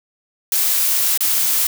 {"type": "noise with dropouts", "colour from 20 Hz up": "blue", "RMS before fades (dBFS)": -17, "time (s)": [0.52, 1.67], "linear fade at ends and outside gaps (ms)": 2, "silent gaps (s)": [1.176, 1.206], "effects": []}